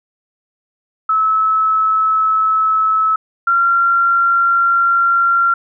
sine tone pair in turn, 1299 / 1376.2 Hz, E6 / F6, -26 / -26 cents, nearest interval minor second, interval 100 cents, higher second, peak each -11 / -10 dBFS, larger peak second, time 1.09-3.16 / 3.47-5.54 s, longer neither, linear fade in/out 5 ms, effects none

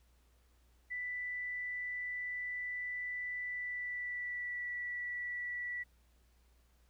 sine tone with pitch glide, 1981 to 1953.7 Hz, B6 to B6, +5 to -19 cents, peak -37 dBFS, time 0.9-5.84 s, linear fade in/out 20 ms, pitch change -24 cents, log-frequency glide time 3.42-4.7 s, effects added 60 Hz sine -66 dBFS peak until 6.89 s + pink hiss -74 dBFS RMS until 6.89 s

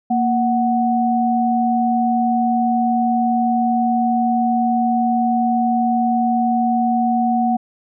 sine tone pair together, 233.1 / 741.7 Hz, A#3 / F#5, 0 / +4 cents, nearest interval octave + minor sixth, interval 2004 cents, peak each -17 dBFS, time 0.1-7.57 s, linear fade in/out 10 ms, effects none

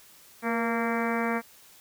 harmonic tone with a mistuned harmonic, 230.2 Hz, A#3, 22 cents flat, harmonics 1 / 2 / 3 / 4 / 5 / 6 / 7 / 8 / 9 / 10, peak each -29 / -32 / -34 / -35 / -36 / -37 / -37 / -38 / -39 / -39 dBFS, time 0.42-1.42 s, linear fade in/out 50 ms, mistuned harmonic 2, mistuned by +37 cents, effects white hiss -54 dBFS RMS until 1.8 s

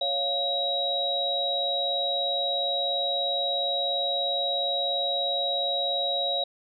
sine tone cluster, 557 / 701 / 3840 Hz, C#5 / F5 / B7, +8 / +6 / -49 cents, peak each -31 / -31 / -26 dBFS, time 0.01-6.44 s, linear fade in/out 5 ms, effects none

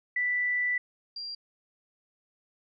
sine tone pair in turn, 1975.5 / 4756 Hz, B6 / D8, 0 / +21 cents, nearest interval octave + minor third, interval 1521 cents, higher second, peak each -25 / -35 dBFS, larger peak first, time 0.16-0.78 / 1.16-1.35 s, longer first, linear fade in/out 5 ms, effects none

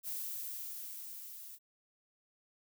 violet noise with level ramp, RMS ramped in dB -39 to -50 dBFS, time 0.03-1.59 s, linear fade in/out 50 ms, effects none

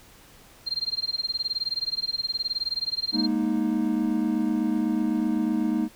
sine tone with tremolo, 4186 Hz, C8, in tune, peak -22 dBFS, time 0.66-3.27 s, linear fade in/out 20 ms, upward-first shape sine, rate 19 Hz, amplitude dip 100%
triangle chord, Ab suspended second, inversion none, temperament equal with one note detuned, 207.7 / 235.7 / 311.1 Hz, Ab3 / Bb3 / Eb4, 0 / +19 / 0 cents, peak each -26 / -24 / -24 dBFS, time 3.12-5.89 s, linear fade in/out 50 ms
effects pink hiss -52 dBFS RMS until 5.95 s

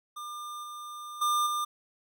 square tone with level steps, 1200 Hz, D6, 37 cents sharp, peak -38 / -40 / -25 / -29 dBFS, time 0.16-1.65 s, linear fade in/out 10 ms, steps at 0.63 / 1.21 / 1.46 s, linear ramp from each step 10 ms, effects none

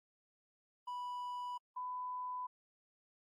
triangle / sine tone pair in turn, 985 / 999.3 Hz, B5 / B5, -5 / +20 cents, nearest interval unison, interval 25 cents, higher second, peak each -38 / -39 dBFS, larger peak first, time 0.87-1.58 / 1.76-2.47 s, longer neither, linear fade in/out 10 ms, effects AAC 48 kbps

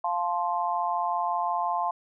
sine chord, F major, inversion none, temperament just, 698.5 / 873.1 / 1047.7 Hz, F5 / A5 / C6, 0 / -14 / +2 cents, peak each -29 dBFS, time 0.04-1.91 s, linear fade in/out 5 ms, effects none

